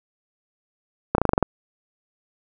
slowing click train, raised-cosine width 1 ms, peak -3 dBFS, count 8, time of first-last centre 1.15-1.427 s, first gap 32 ms, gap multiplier 1.07, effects none

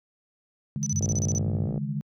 sine chord, C# suspended second, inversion none, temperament equal with one note detuned, 141.59 / 155.56 / 207.7 Hz, C#3 / D#3 / G#3, +37 / 0 / 0 cents, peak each -30 / -33 / -32 dBFS, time 0.76-2.01 s, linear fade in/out 0 ms
sine tone bursts, 6000 Hz, F#8, 23 cents sharp, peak -27 dBFS, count 9, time 0.83-1.383 s, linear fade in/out 0 ms, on 33 ms, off 32 ms
sine tone, 97.1 Hz, G2, 16 cents flat, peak -26 dBFS, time 0.92-1.67 s, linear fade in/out 5 ms
click train, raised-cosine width 2 ms, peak -21 dBFS, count 45, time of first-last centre 1.01-1.778 s, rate 57.3 Hz
effects high-pass 60 Hz 12 dB/octave

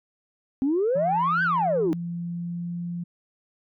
sine exponential two-way sweep, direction up then down, 256.9 to 1586 to 296.3 Hz, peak -19 dBFS, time 0.62-1.93 s, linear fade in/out 0 ms, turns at 1.43 s
sine tone with pitch glide, 170 to 173.17 Hz, F3 to F3, -46 to -14 cents, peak -28 dBFS, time 0.95-3.04 s, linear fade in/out 10 ms, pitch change +32 cents, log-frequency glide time 1.39-2.75 s
effects tanh soft clip ceiling -16 dBFS

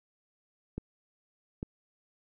clicks, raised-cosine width 3 ms, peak -22 dBFS, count 2, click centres 0.78 / 1.629 s, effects none

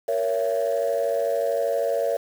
sine chord, A# diminished, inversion none, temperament just, 466.2 / 559.4 / 671.3 Hz, A#4 / C#5 / E5, 0 / +16 / +31 cents, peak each -25 / -23 / -25 dBFS, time 0.08-2.17 s, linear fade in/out 5 ms, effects tanh soft clip ceiling -15 dBFS + 7-bit

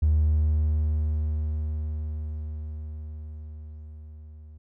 triangle tone with level ramp, 76.6 Hz, D#2, 27 cents flat, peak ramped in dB -14 to -41 dBFS, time 0.02-4.58 s, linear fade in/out 10 ms, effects tanh soft clip ceiling -14 dBFS

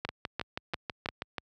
two click trains, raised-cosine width 0.3 ms, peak -15 / -17 dBFS, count 4 / 9, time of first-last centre 0.05-1.088 / 0.09-1.382 s, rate 2.89 / 6.19 Hz, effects high-pass 60 Hz 12 dB/octave

